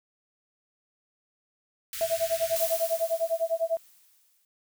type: band-stop noise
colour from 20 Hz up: white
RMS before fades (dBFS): -36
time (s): 1.93-2.57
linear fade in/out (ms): 2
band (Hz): 160 to 1400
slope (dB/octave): 48
type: tone with tremolo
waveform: sine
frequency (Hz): 659.3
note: E5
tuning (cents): 0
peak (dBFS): -21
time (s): 2.01-3.77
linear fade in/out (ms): 0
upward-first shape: sine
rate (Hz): 10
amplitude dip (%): 100
type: noise with exponential decay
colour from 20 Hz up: blue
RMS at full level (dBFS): -29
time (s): 2.56-4.45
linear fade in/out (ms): 1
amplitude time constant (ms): 410
effects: none